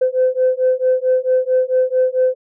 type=beating tone pair; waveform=sine; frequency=510 / 514.5 Hz; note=C5 / C5; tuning=-44 / -29 cents; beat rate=4.5 Hz; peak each=-15 dBFS; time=0.01-2.35 s; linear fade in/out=10 ms; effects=tanh soft clip ceiling -7 dBFS

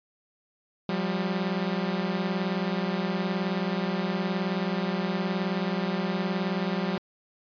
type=beating tone pair; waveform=sawtooth; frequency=178.6 / 197.6 Hz; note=F3 / G3; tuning=+39 / +14 cents; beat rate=19 Hz; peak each=-25 dBFS; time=0.89-6.98 s; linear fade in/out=2 ms; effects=resampled to 11025 Hz

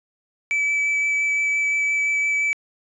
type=tone with vibrato; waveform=triangle; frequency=2302 Hz; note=D7; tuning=35 cents flat; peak=-17 dBFS; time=0.51-2.53 s; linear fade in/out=0 ms; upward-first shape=sine; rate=5.8 Hz; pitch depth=9 cents each way; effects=resampled to 22050 Hz

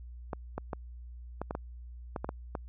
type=clicks; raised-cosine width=1 ms; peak=-20 dBFS; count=10; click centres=0.332 / 0.58 / 0.732 / 1.416 / 1.509 / 1.551 / 2.162 / 2.245 / 2.291 / 2.552 s; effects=added 60 Hz sine -43 dBFS peak until 2.68 s

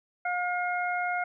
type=harmonic tone; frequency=714 Hz; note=F5; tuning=38 cents sharp; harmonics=1 / 2 / 3; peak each=-29 / -32 / -34 dBFS; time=0.25-1.24 s; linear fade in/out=5 ms; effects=none

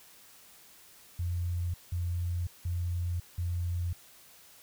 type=tone bursts; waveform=sine; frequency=87.31 Hz; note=F2; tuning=in tune; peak=-29 dBFS; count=4; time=1.19-3.93 s; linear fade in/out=5 ms; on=550 ms; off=180 ms; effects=white hiss -56 dBFS RMS until 4.62 s

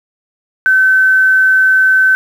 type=tone with quantisation; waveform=sine; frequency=1530 Hz; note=G6; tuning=42 cents flat; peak=-6 dBFS; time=0.66-2.15 s; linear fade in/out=0 ms; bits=6; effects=none

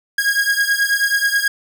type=beating tone pair; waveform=45% pulse; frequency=1633 / 1642.3 Hz; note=G#6 / G#6; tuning=-30 / -20 cents; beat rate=9.3 Hz; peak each=-18 dBFS; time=0.18-1.48 s; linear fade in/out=5 ms; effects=none

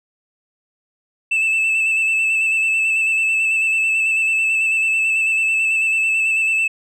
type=tone with vibrato; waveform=sine; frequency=2637 Hz; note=E7; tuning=in tune; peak=-12 dBFS; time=1.31-6.68 s; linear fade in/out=10 ms; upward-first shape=square; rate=9.1 Hz; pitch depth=19 cents each way; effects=tanh soft clip ceiling -14 dBFS

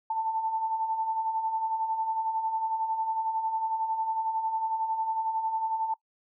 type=beating tone pair; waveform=sine; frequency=879 / 890 Hz; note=A5 / A5; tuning=-2 / +20 cents; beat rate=11 Hz; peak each=-36 / -27 dBFS; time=0.1-5.94 s; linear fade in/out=5 ms; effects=noise-tail reverb RT60 0.1 s tail -20 dB re dry

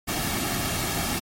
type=noise with comb filter; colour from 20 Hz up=pink; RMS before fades=-27 dBFS; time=0.07-1.2 s; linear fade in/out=20 ms; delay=2 ms; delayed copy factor=-0.55; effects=MP3 64 kbps

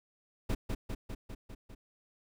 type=noise with echo; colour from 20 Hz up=brown; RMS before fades=-30 dBFS; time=0.49-0.55 s; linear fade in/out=10 ms; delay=200 ms; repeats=6; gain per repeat=-3 dB; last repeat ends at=1.75 s; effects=none

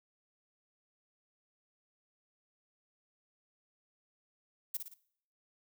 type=noise with echo; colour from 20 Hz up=violet; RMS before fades=-35 dBFS; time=4.74-4.77 s; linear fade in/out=5 ms; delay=57 ms; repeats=3; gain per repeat=-6 dB; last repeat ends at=4.941 s; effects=noise-tail reverb RT60 0.6 s tail -19 dB re dry

